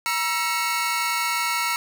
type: tone cluster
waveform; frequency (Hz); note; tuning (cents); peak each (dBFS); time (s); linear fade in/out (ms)
sawtooth; 950 / 1335 / 2208; A#5 / E6 / C#7; +33 / +22 / -7; -23; 0.06-1.76; 0
effects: none